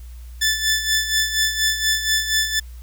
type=tone with tremolo; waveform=15% pulse; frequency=1752 Hz; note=A6; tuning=8 cents flat; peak=-9 dBFS; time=0.41-2.6 s; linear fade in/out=10 ms; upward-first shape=sine; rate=4.2 Hz; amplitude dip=65%; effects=added 60 Hz sine -34 dBFS peak until 2.82 s + white hiss -53 dBFS RMS until 2.82 s